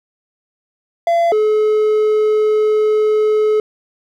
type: tone pair in turn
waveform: triangle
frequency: 680 / 428.4 Hz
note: F5 / A4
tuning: -46 / -46 cents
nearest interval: minor sixth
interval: 800 cents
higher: first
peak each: -9 dBFS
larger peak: neither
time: 1.07-1.32 / 1.32-3.6 s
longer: second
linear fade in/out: 2 ms
effects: none